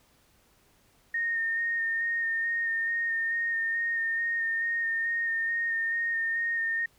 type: tone with vibrato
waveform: sine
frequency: 1839 Hz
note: A#6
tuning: 24 cents flat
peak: -26 dBFS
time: 1.14-6.86 s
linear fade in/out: 5 ms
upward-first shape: square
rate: 2.3 Hz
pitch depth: 13 cents each way
effects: pink hiss -64 dBFS RMS until 6.98 s